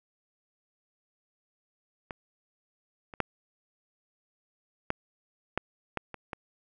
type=clicks; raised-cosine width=0.5 ms; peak=-21 / -28 / -10 / -12 / -12 / -15 / -24 / -20 dBFS; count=8; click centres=2.108 / 3.138 / 3.203 / 4.904 / 5.576 / 5.973 / 6.143 / 6.332 s; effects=none